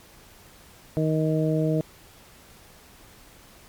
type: harmonic tone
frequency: 156.8 Hz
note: D#3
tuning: 14 cents sharp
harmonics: 1 / 2 / 3 / 4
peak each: -23 / -26 / -28 / -29 dBFS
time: 0.97-1.81 s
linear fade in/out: 0 ms
effects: pink hiss -51 dBFS RMS until 3.68 s + MP3 96 kbps